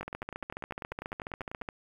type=two click trains; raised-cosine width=0.5 ms; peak=-24 / -21 dBFS; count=17 / 25; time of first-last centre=0.03-1.614 / 0.01-1.688 s; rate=10.1 / 14.3 Hz; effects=9-bit